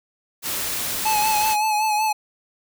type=noise; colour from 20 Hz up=white; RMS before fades=-26 dBFS; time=0.42-1.57 s; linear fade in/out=50 ms
type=tone with vibrato; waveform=square; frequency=856 Hz; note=A5; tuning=48 cents flat; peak=-19 dBFS; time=1.05-2.13 s; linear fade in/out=10 ms; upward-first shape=sine; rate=5.3 Hz; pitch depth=39 cents each way
effects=none